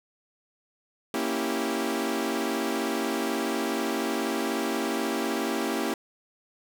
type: chord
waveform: sawtooth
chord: A# diminished seventh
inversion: none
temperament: equal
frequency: 233.1 / 277.2 / 329.6 / 392 Hz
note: A#3 / C#4 / E4 / G4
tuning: 0 / 0 / 0 / 0 cents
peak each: -28 dBFS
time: 1.14-5.94 s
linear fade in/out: 2 ms
effects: none

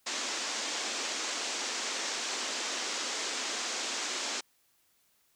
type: band-pass noise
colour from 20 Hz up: white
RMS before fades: -35 dBFS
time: 0.06-4.41 s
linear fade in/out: 10 ms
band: 230 to 7400 Hz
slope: 48 dB/octave
effects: white hiss -70 dBFS RMS until 5.35 s

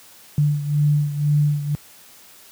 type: beating tone pair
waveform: sine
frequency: 146.83 / 148.83 Hz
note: D3 / D3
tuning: 0 / +23 cents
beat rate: 2 Hz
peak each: -17 / -22 dBFS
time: 0.38-1.75 s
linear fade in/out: 0 ms
effects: white hiss -47 dBFS RMS until 2.51 s + high-pass 60 Hz 12 dB/octave

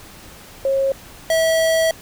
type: tone pair in turn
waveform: sine / square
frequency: 542 / 649.3 Hz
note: C#5 / E5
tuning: -39 / -26 cents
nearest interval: minor third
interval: 313 cents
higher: second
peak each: -15 dBFS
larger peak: neither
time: 0.65-0.92 / 1.3-1.91 s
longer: second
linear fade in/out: 2 ms
effects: pink hiss -41 dBFS RMS until 2.01 s

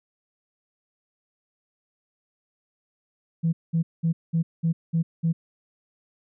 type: tone bursts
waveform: sine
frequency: 164.81 Hz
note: E3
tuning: in tune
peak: -18 dBFS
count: 7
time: 3.43-5.33 s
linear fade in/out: 20 ms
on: 100 ms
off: 200 ms
effects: tanh soft clip ceiling -15 dBFS

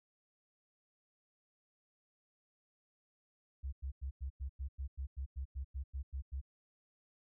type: tone bursts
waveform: sine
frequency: 67.4 Hz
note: C#2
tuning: 48 cents flat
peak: -37 dBFS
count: 15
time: 3.63-6.415 s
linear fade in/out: 20 ms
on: 97 ms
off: 95 ms
effects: none

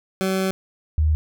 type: tone pair in turn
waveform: 20% pulse / sine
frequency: 190 / 77.25 Hz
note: F#3 / D#2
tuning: +46 / -12 cents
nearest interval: octave + major third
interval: 1558 cents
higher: first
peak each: -15 dBFS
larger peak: neither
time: 0.21-0.51 / 0.98-1.15 s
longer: first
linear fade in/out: 0 ms
effects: none

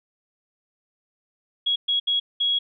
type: tone bursts at uneven times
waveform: sine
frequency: 3322 Hz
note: G#7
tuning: in tune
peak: -19 dBFS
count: 4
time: 1.66-1.76 / 1.88-2 / 2.07-2.2 / 2.4-2.59 s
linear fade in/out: 10 ms
effects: none

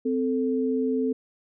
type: tone pair together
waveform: sine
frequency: 258.5 / 440.9 Hz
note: C4 / A4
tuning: -21 / +4 cents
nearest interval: major sixth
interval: 925 cents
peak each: -24 / -26 dBFS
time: 0.05-1.13 s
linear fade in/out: 10 ms
effects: none

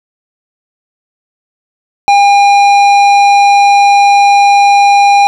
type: tone with tanh clipping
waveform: triangle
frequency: 806 Hz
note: G5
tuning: 48 cents sharp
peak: -5 dBFS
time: 2.08-5.27 s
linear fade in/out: 0 ms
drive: 17 dB
effects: none

